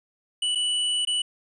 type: tone with dropouts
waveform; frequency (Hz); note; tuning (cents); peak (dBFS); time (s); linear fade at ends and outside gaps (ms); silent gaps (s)
square; 2960; F#7; 0; -23; 0.42-1.22; 5; 0.55-0.555 / 1.051-1.072
effects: resampled to 24000 Hz